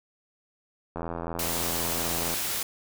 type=click train; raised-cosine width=1 ms; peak=-19 dBFS; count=117; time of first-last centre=0.96-2.339 s; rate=84.1 Hz
type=noise; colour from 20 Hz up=white; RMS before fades=-30 dBFS; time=1.39-2.63 s; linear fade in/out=2 ms
effects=none